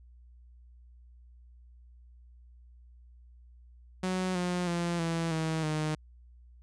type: tone with pitch steps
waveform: sawtooth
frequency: 185 / 178.39 / 172.01 / 165.87 / 159.94 / 154.22 Hz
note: F#3 / F3 / F3 / E3 / D#3 / D#3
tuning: 0 / +37 / -26 / +11 / +48 / -15 cents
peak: -25 dBFS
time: 4.03-5.95 s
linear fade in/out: 5 ms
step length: 320 ms
effects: added 60 Hz sine -52 dBFS peak until 6.62 s + resampled to 22050 Hz